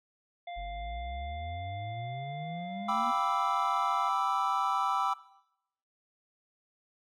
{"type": "harmonic tone", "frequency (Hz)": 698, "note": "F5", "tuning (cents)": -1, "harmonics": [1, 3, 5], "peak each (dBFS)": [-38, -48, -52], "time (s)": [0.47, 4.09], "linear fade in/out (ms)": 5}
{"type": "exponential sweep", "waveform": "triangle", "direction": "up", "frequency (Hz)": [45.18, 244.9], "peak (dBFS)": -36, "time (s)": [0.56, 3.12], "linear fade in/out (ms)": 20}
{"type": "chord", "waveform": "triangle", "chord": "E minor seventh", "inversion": "first", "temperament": "equal", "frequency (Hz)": [784, 987.8, 1174.7, 1318.5], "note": ["G5", "B5", "D6", "E6"], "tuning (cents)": [0, 0, 0, 0], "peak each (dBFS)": -31, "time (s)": [2.88, 5.14], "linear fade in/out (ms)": 10}
{"effects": ["noise-tail reverb RT60 0.8 s tail -18 dB re dry"]}